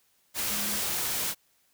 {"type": "tone in noise", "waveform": "sine", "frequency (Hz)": 207.7, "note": "G#3", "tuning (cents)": 0, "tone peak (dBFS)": -39, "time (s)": [0.48, 0.81], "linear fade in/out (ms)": 50, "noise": "white", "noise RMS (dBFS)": -30, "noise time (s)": [0.34, 1.35], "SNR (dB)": -12, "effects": ["white hiss -68 dBFS RMS until 1.73 s"]}